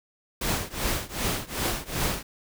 pink noise with tremolo, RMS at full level -25 dBFS, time 0.41-2.23 s, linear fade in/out 5 ms, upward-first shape triangle, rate 2.6 Hz, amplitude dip 95%, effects none

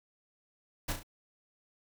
pink noise with echo, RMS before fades -33 dBFS, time 0.88-0.93 s, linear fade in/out 10 ms, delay 34 ms, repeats 3, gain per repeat -6 dB, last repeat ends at 1.032 s, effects none

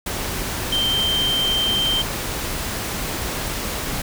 sine tone in noise, 3136 Hz, G7, in tune, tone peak -18 dBFS, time 0.72-2.02 s, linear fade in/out 5 ms, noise pink, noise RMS -26 dBFS, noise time 0.06-4.02 s, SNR +5 dB, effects none

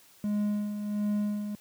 triangle tone with tremolo, 207.7 Hz, G#3, in tune, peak -23 dBFS, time 0.24-1.55 s, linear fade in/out 0 ms, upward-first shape sine, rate 1.4 Hz, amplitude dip 55%, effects white hiss -58 dBFS RMS until 1.6 s + high-pass 80 Hz 12 dB/octave

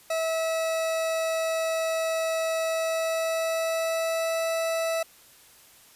40% pulse tone with pitch glide, 649 to 655.8 Hz, E5 to E5, -27 to -9 cents, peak -24 dBFS, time 0.1-5.03 s, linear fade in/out 5 ms, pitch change +18 cents, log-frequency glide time 2.59-4.45 s, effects white hiss -54 dBFS RMS until 5.95 s + resampled to 32000 Hz

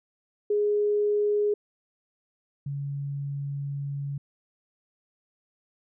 sine tone pair in turn, 415.3 / 140.93 Hz, G#4 / C#3, 0 / +29 cents, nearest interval octave + perfect fifth, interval 1871 cents, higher first, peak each -21 / -29 dBFS, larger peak first, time 0.5-1.54 / 2.66-4.18 s, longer second, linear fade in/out 5 ms, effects none

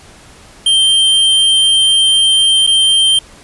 square tone with dropouts, 3148 Hz, G7, 7 cents sharp, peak -8 dBFS, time 0.66-3.19 s, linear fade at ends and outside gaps 5 ms, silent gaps 2.667-2.673 s, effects pink hiss -40 dBFS RMS until 3.43 s + resampled to 24000 Hz

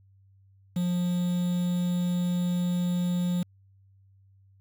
triangle tone with quantisation, 177.1 Hz, F3, 24 cents sharp, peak -22 dBFS, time 0.76-3.43 s, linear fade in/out 5 ms, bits 7, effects added 97 Hz sine -56 dBFS peak until 4.6 s

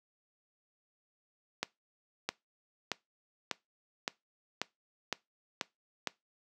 accelerating click train, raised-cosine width 0.2 ms, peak -14 dBFS, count 9, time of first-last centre 1.63-6.073 s, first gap 660 ms, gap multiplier 0.95, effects noise-tail reverb RT60 0.2 s tail -21 dB re dry + high-pass 200 Hz 12 dB/octave

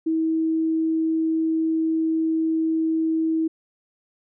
sine tone, 321.7 Hz, E4, 42 cents flat, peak -19 dBFS, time 0.06-3.48 s, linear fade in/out 10 ms, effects none

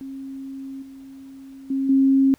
sine tone with level steps, 269.7 Hz, C#4, 47 cents flat, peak -31 / -38 / -20 / -13 dBFS, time 0.01-2.34 s, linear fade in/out 0 ms, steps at 0.82 / 1.7 / 1.89 s, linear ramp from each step 5 ms, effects pink hiss -58 dBFS RMS until 2.38 s

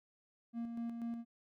triangle tone with tremolo, 233.1 Hz, A#3, in tune, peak -35 dBFS, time 0.53-1.25 s, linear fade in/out 50 ms, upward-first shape square, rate 4.1 Hz, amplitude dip 40%, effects none

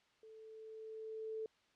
sine tone with level ramp, 440 Hz, A4, in tune, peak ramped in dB -55 to -39 dBFS, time 0.23-1.46 s, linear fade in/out 2 ms, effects white hiss -73 dBFS RMS until 1.75 s + low-pass 4000 Hz 12 dB/octave

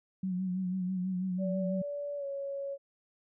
sine tone with vibrato, 184.7 Hz, F#3, 3 cents flat, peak -30 dBFS, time 0.23-1.82 s, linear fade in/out 5 ms, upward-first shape sine, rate 6.1 Hz, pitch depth 46 cents each way
sine tone with pitch glide, 576 to 555.7 Hz, D5 to C#5, -34 to +4 cents, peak -34 dBFS, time 1.38-2.78 s, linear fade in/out 50 ms, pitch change -62 cents, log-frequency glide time 2.17-2.25 s
effects none

